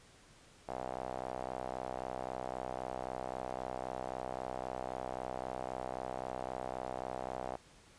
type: tone with band-pass filter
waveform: sawtooth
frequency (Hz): 63.8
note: C2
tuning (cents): -43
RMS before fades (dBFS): -41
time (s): 0.68-7.57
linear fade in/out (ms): 10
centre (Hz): 710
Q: 3.1
effects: pink hiss -61 dBFS RMS until 7.98 s + resampled to 22050 Hz